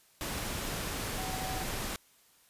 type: tone in noise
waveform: sine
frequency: 752 Hz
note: F#5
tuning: 28 cents sharp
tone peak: -39 dBFS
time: 1.18-1.63 s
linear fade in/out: 0 ms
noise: pink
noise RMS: -36 dBFS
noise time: 0.21-1.96 s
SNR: -6 dB
effects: white hiss -64 dBFS RMS until 2.49 s + resampled to 32000 Hz